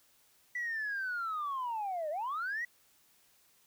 sine linear two-way sweep, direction down then up, 1975.5 to 584 to 1973 Hz, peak -32 dBFS, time 0.55-2.65 s, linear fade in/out 5 ms, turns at 2.1 s, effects tanh soft clip ceiling -30 dBFS + white hiss -67 dBFS RMS until 3.66 s

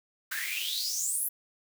white noise with high-pass filter sweep, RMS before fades -32 dBFS, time 0.31-1.29 s, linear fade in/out 10 ms, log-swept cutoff 1500 to 12000 Hz, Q 9, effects none

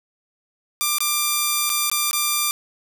5% pulse tone with dropouts, 1188 Hz, D6, 20 cents sharp, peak -7 dBFS, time 0.81-2.51 s, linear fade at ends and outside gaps 0 ms, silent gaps 0.984-1.005 / 1.694-1.7 / 1.899-1.915 / 2.111-2.131 s, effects none

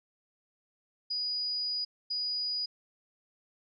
sine tone bursts at uneven times, 4920 Hz, D#8, 20 cents flat, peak -30 dBFS, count 2, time 1.1-1.85 / 2.1-2.66 s, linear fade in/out 10 ms, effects none

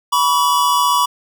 square tone pair together, 980.2 / 1135 Hz, B5 / C#6, -13 / +41 cents, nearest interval minor third, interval 254 cents, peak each -16 dBFS, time 0.12-1.06 s, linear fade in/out 10 ms, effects none

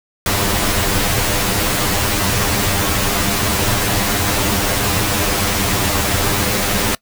pink noise with comb filter, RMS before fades -17 dBFS, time 0.26-6.95 s, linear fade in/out 2 ms, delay 10 ms, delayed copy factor +0.95, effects noise-tail reverb RT60 0.1 s tail -22 dB re dry

